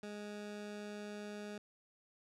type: tone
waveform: 20% pulse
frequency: 207.7 Hz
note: G#3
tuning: in tune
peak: -39 dBFS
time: 0.03-1.58 s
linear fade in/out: 2 ms
effects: low-pass 8000 Hz 12 dB/octave